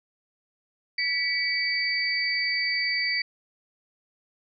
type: tone cluster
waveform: sine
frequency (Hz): 1965 / 2275 / 4611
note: B6 / C#7 / D8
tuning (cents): -9 / +44 / -33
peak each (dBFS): -28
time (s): 0.98-3.22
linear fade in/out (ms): 5
effects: none